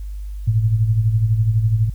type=tone with tremolo; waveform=sine; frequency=110 Hz; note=A2; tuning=in tune; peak=-11 dBFS; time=0.47-1.9 s; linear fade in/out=10 ms; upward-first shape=sine; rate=12 Hz; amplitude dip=60%; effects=added 50 Hz sine -26 dBFS peak until 1.94 s + white hiss -56 dBFS RMS until 1.94 s